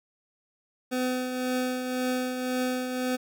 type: tone with tremolo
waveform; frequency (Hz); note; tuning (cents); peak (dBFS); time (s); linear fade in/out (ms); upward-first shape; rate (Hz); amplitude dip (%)
25% pulse; 253.4; B3; +45; -21; 0.91-3.17; 20; triangle; 1.9; 50
effects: none